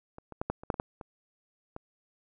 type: clicks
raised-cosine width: 1 ms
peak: -30 / -29 / -17 / -15 / -30 / -12 / -25 / -15 / -27 / -25 dBFS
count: 10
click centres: 0.184 / 0.323 / 0.415 / 0.5 / 0.635 / 0.702 / 0.742 / 0.799 / 1.012 / 1.764 s
effects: none